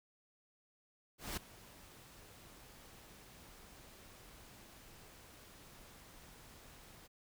pink noise with ADSR envelope, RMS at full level -39 dBFS, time 1.18-7.08 s, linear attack 190 ms, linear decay 8 ms, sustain -19 dB, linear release 21 ms, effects none

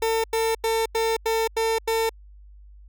30% pulse tone bursts, 450 Hz, A4, 39 cents sharp, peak -18 dBFS, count 7, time 0.02-2.094 s, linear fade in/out 5 ms, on 220 ms, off 89 ms, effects added 50 Hz sine -44 dBFS peak until 2.88 s

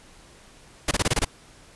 pink noise bursts, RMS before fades -21 dBFS, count 7, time 0.88-1.248 s, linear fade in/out 5 ms, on 32 ms, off 24 ms, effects pink hiss -51 dBFS RMS until 1.75 s + resampled to 24000 Hz

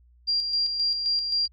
sine tone with tremolo, 4764 Hz, D8, 24 cents sharp, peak -21 dBFS, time 0.27-1.48 s, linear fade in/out 20 ms, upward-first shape square, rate 3.8 Hz, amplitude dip 45%, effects added 60 Hz sine -54 dBFS peak until 1.52 s

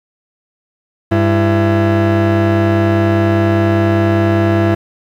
30% pulse tone pair together, 100 / 335 Hz, G2 / E4, +35 / +28 cents, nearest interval octave + major sixth, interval 2093 cents, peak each -10 dBFS, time 1.11-4.75 s, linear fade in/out 10 ms, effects low-pass 2000 Hz 12 dB/octave + 7-bit

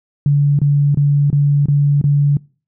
sine tone bursts, 143.6 Hz, D3, 39 cents flat, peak -9 dBFS, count 6, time 0.26-2.37 s, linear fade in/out 2 ms, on 330 ms, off 26 ms, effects noise-tail reverb RT60 0.4 s tail -25 dB re dry

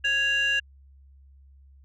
sine tone pair together, 1661.2 / 2790 Hz, G#6 / F7, 0 / -2 cents, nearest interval major sixth, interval 898 cents, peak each -22 dBFS, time 0.04-0.6 s, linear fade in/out 10 ms, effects tanh soft clip ceiling -18 dBFS + added 68 Hz sine -50 dBFS peak until 1.84 s

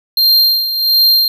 square tone with tremolo, 4186 Hz, C8, in tune, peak -7 dBFS, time 0.17-1.28 s, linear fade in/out 2 ms, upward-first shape sine, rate 1.4 Hz, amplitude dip 65%, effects none

